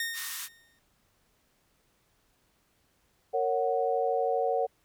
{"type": "tone with exponential decay", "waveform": "sawtooth", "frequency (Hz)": 1842, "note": "A#6", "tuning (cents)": -21, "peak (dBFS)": -25, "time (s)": [0, 0.79], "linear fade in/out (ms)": 2, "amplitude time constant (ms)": 170}
{"type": "band-pass noise", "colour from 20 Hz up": "white", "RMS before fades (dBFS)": -38, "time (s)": [0.13, 0.49], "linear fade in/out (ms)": 50, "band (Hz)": [1000, 16000], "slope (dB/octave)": 48}
{"type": "chord", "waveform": "sine", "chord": "F# major", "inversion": "first", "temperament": "just", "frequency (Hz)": [462.5, 555, 740], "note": ["A#4", "C#5", "F#5"], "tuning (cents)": [-14, 2, 0], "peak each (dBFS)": [-29, -30, -29], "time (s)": [3.33, 4.67], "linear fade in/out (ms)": 20}
{"effects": ["pink hiss -70 dBFS RMS until 4.84 s"]}